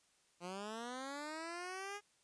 10% pulse linear sweep, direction up, 170.8 to 415.3 Hz, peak -35 dBFS, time 0.4-2.01 s, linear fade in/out 50 ms, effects white hiss -73 dBFS RMS until 2.23 s + resampled to 22050 Hz

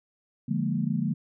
sine chord, Bb dominant seventh, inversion first, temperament equal, 146.83 / 174.61 / 207.7 / 233.1 Hz, D3 / F3 / Ab3 / Bb3, 0 / 0 / 0 / 0 cents, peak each -30 dBFS, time 0.48-1.14 s, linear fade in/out 10 ms, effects none

